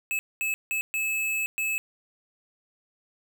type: tone bursts at uneven times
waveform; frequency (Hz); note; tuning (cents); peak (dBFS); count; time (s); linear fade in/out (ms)
square; 2600; E7; -24; -26; 5; 0.11-0.19 / 0.41-0.54 / 0.71-0.81 / 0.94-1.46 / 1.58-1.78; 0
effects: none